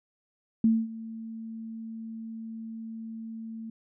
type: tone with ADSR envelope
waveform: sine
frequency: 224.5 Hz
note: A3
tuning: 35 cents sharp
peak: -17 dBFS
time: 0.64-3.7 s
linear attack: 3 ms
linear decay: 230 ms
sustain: -19 dB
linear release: 4 ms
effects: none